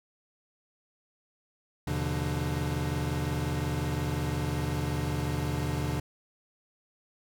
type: tone cluster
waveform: square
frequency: 78.6 / 124.4 / 144.3 / 169.9 / 298.7 Hz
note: D#2 / B2 / D3 / F3 / D4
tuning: +18 / +13 / -30 / -47 / +29 cents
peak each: -35 / -35 / -34 / -39 / -38 dBFS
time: 1.87-6 s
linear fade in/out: 5 ms
effects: none